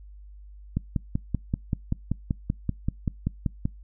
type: click train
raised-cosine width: 5 ms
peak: -12 dBFS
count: 16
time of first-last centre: 0.77-3.655 s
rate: 5.2 Hz
effects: noise-tail reverb RT60 0.2 s tail -26 dB re dry + added 50 Hz sine -43 dBFS peak until 3.83 s